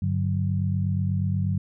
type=tone cluster; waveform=sine; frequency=97.8 / 146.1 / 186 Hz; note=G2 / D3 / F#3; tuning=-4 / -9 / +9 cents; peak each=-24 / -28 / -28 dBFS; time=0.02-1.58 s; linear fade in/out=5 ms; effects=none